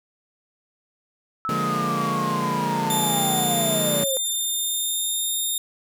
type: linear sweep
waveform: sine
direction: down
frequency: 1314 to 520 Hz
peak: -24 dBFS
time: 1.45-4.17 s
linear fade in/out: 0 ms
type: chord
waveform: sawtooth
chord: Bb dominant seventh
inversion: first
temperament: equal with one note detuned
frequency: 145.57 / 174.61 / 207.7 / 233.1 Hz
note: D3 / F3 / Ab3 / Bb3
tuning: -15 / 0 / 0 / 0 cents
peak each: -26 dBFS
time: 1.49-4.04 s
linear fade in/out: 2 ms
type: tone with pitch glide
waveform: 10% pulse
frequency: 3566 to 3668 Hz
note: A7 to A#7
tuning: +22 to -29 cents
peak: -16 dBFS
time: 2.9-5.58 s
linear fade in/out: 2 ms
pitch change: +49 cents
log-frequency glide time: 3.63-5.36 s
effects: none